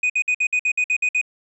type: tone bursts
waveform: triangle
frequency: 2489 Hz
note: D#7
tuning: in tune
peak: -15 dBFS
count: 10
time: 0.03-1.214 s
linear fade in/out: 5 ms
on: 68 ms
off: 56 ms
effects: resampled to 22050 Hz